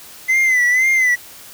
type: tone with vibrato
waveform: triangle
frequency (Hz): 2029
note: B6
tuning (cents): +46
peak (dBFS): -10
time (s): 0.28-1.16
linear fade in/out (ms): 20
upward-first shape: sine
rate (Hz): 2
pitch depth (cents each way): 75
effects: white hiss -39 dBFS RMS until 1.53 s